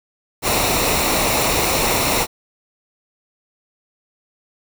pink noise with comb filter, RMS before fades -18 dBFS, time 0.42-2.27 s, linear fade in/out 50 ms, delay 0.62 ms, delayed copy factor -0.55, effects none

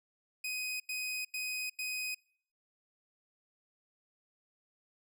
sawtooth tone bursts, 2506 Hz, D#7, 12 cents sharp, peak -32 dBFS, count 4, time 0.44-2.147 s, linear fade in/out 5 ms, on 360 ms, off 89 ms, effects noise-tail reverb RT60 0.6 s tail -26 dB re dry

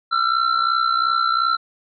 square tone with amplitude modulation, 1349 Hz, E6, 40 cents sharp, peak -14 dBFS, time 0.11-1.57 s, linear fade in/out 20 ms, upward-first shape sine, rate 62.8 Hz, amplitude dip 70%, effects resampled to 11025 Hz

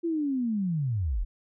sine linear sweep, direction down, 345.1 to 32.7 Hz, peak -25 dBFS, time 0.03-1.25 s, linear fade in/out 20 ms, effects none

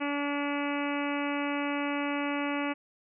harmonic tone, 286.9 Hz, D4, 40 cents flat, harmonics 1 / 2 / 3 / 4 / 5 / 6 / 7 / 8 / 9 / 10, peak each -31 / -37 / -38 / -39 / -41 / -45 / -41 / -40 / -41 / -46 dBFS, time 0-2.74 s, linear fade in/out 20 ms, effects none

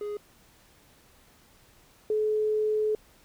triangle / sine tone pair in turn, 415.3 / 428.7 Hz, G#4 / A4, 0 / -45 cents, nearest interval minor second, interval 55 cents, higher second, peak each -29 / -23 dBFS, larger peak second, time 0.01-0.17 / 2.1-2.95 s, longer second, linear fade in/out 2 ms, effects pink hiss -59 dBFS RMS until 3.24 s

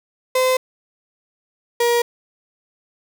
35% pulse tone pair in turn, 514 / 475.1 Hz, C5 / A#4, -31 / +33 cents, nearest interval minor second, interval 136 cents, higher first, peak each -13 dBFS, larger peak neither, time 0.35-0.57 / 1.8-2.02 s, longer neither, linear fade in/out 5 ms, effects none

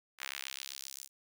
sawtooth tone with high-pass filter sweep, 67.6 Hz, C#2, 43 cents flat, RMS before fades -44 dBFS, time 0.18-1.09 s, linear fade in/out 50 ms, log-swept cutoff 1700 to 7300 Hz, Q 1.2, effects none

